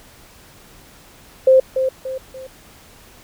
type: tone with echo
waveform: sine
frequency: 523.3 Hz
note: C5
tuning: in tune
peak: -7 dBFS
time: 1.47-1.6 s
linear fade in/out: 5 ms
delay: 290 ms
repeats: 3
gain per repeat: -8 dB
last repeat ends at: 2.47 s
effects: pink hiss -46 dBFS RMS until 3.23 s